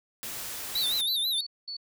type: noise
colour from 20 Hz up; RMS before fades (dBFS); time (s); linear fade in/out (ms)
white; -37; 0.23-1.01; 0
type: tone with vibrato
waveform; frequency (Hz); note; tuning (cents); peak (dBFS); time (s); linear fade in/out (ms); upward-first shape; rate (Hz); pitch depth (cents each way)
square; 3783; A#7; +25; -26; 0.75-1.41; 5; sine; 6.1; 120
type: tone bursts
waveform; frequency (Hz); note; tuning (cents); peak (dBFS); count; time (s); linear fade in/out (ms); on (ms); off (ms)
sine; 4448; C#8; +5; -34; 4; 0.77-1.768; 5; 92; 210
effects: none